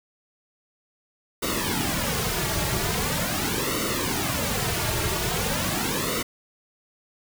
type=noise with flanger; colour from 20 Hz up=pink; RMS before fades=-26 dBFS; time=1.42-6.23 s; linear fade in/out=10 ms; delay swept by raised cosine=1.2 to 4 ms; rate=0.42 Hz; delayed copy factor=-0.8; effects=none